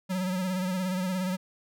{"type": "tone with vibrato", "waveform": "square", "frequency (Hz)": 185, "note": "F#3", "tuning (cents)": 0, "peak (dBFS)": -28, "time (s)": [0.09, 1.37], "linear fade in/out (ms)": 20, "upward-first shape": "sine", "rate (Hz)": 17, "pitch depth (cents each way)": 51, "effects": []}